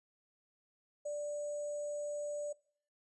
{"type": "tone with sample-and-hold", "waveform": "sine", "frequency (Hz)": 587.3, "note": "D5", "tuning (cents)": 0, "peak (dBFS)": -36, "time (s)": [1.05, 2.53], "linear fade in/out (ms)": 10, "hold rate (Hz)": 7350, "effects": ["noise-tail reverb RT60 0.6 s tail -23 dB re dry", "resampled to 24000 Hz"]}